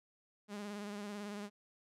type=tone with vibrato; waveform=sawtooth; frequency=205.4 Hz; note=G#3; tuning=19 cents flat; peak=-38 dBFS; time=0.48-1.5 s; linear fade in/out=50 ms; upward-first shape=sine; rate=18 Hz; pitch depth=39 cents each way; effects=low-pass 10000 Hz 12 dB/octave